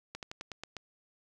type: slowing click train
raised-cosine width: 0.2 ms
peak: -23 dBFS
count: 7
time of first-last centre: 0.15-0.767 s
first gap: 78 ms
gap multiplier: 1.11
effects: 10-bit